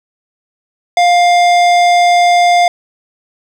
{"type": "tone with hard clipping", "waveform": "sine", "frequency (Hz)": 703, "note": "F5", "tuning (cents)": 11, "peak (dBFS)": -8, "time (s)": [0.97, 2.68], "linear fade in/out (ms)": 2, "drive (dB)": 15, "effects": []}